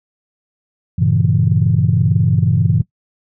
sine chord, G diminished seventh, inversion none, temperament equal, 98 / 116.54 / 138.59 / 164.81 Hz, G2 / Bb2 / Db3 / Fb3, 0 / 0 / 0 / 0 cents, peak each -16 dBFS, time 0.98-2.82 s, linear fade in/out 10 ms, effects noise-tail reverb RT60 0.1 s tail -19 dB re dry + tanh soft clip ceiling -1 dBFS

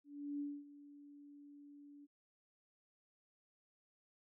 sine tone with ADSR envelope, 288 Hz, D4, 34 cents flat, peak -38 dBFS, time 0.04-2.07 s, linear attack 360 ms, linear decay 240 ms, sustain -17 dB, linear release 30 ms, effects none

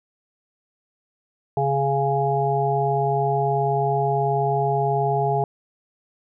harmonic tone, 138.59 Hz, C#3, in tune, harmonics 1 / 3 / 5 / 6, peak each -24 / -24 / -24 / -24 dBFS, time 1.57-5.44 s, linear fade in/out 2 ms, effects none

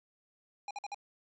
square tone bursts, 813 Hz, G#5, 37 cents flat, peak -38 dBFS, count 4, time 0.68-0.945 s, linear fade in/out 2 ms, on 28 ms, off 51 ms, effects resampled to 16000 Hz

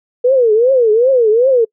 sine tone with vibrato, 478.2 Hz, A#4, 44 cents sharp, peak -7 dBFS, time 0.24-1.65 s, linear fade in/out 10 ms, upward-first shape triangle, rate 2.6 Hz, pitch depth 240 cents each way, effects noise-tail reverb RT60 0.1 s tail -26 dB re dry

